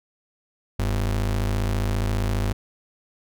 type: ring-modulated tone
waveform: square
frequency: 73.2 Hz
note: D2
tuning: 5 cents flat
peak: -19 dBFS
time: 0.79-2.53 s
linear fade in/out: 5 ms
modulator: 27.4 Hz
effects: none

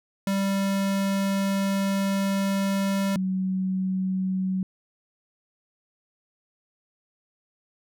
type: tone pair in turn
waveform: square / sine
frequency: 196 / 187.86 Hz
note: G3 / F#3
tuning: 0 / +27 cents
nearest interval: minor second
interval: 73 cents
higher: first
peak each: -23 dBFS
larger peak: neither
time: 0.27-3.16 / 3.16-4.63 s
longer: first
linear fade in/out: 2 ms
effects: none

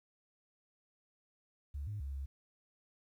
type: tone with pitch steps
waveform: sine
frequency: 71.4 / 104.2 / 69.2 / 68.4 Hz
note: D2 / G#2 / C#2 / C#2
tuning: -48 / +6 / -2 / -23 cents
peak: -37 dBFS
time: 1.74-2.26 s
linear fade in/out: 10 ms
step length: 130 ms
effects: tanh soft clip ceiling -33 dBFS + 12-bit

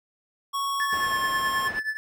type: tone with pitch glide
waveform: square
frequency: 1108.7 to 1074.7 Hz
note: C#6 to C6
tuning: 0 to +46 cents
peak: -26 dBFS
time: 0.53-1.69 s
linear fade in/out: 20 ms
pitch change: -54 cents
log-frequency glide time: 0.86-1.19 s
type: tone with tremolo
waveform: triangle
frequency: 1743 Hz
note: A6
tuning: 17 cents flat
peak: -21 dBFS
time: 0.8-1.97 s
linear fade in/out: 0 ms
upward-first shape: triangle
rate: 9.4 Hz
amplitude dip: 90%
type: low-pass noise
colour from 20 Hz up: white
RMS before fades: -39 dBFS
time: 0.92-1.8 s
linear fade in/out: 10 ms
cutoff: 1400 Hz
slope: 12 dB/octave
effects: none

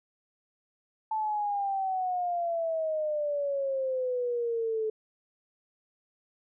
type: exponential sweep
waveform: sine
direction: down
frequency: 880 to 432.4 Hz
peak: -27 dBFS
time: 1.11-4.9 s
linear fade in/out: 5 ms
effects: none

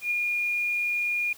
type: tone with ADSR envelope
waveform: sine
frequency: 2427 Hz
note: D#7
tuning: 44 cents flat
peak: -22 dBFS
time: 0.01-1.33 s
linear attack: 100 ms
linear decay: 8 ms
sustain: -2 dB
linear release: 4 ms
effects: white hiss -50 dBFS RMS until 1.37 s

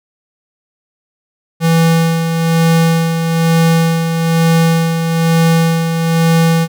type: tone with tremolo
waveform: square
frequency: 164.81 Hz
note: E3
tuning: in tune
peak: -8 dBFS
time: 1.6-6.68 s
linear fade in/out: 50 ms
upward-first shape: sine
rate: 1.1 Hz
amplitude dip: 50%
effects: none

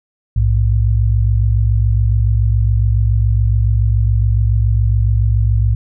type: tone pair together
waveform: sine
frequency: 60.28 / 107.4 Hz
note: B1 / A2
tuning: -41 / -41 cents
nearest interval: minor seventh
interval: 1000 cents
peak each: -13 dBFS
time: 0.36-5.75 s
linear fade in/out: 5 ms
effects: none

